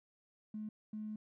triangle tone bursts at uneven times, 214.1 Hz, A3, 47 cents flat, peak -36 dBFS, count 2, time 0.54-0.69 / 0.93-1.16 s, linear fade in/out 5 ms, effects tanh soft clip ceiling -38 dBFS

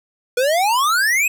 square exponential sweep, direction up, 477.9 to 2600 Hz, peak -15 dBFS, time 0.37-1.28 s, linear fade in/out 5 ms, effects none

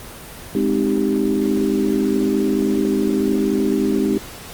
sine chord, Ab major seventh, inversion none, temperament equal, 207.7 / 261.6 / 311.1 / 392 Hz, Ab3 / C4 / Eb4 / G4, 0 / 0 / 0 / 0 cents, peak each -21 dBFS, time 0.55-4.18 s, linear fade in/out 2 ms, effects pink hiss -36 dBFS RMS until 4.53 s + Opus 24 kbps

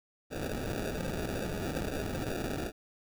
violet noise with sample-and-hold, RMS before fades -35 dBFS, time 0.3-2.72 s, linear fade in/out 50 ms, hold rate 1050 Hz, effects none

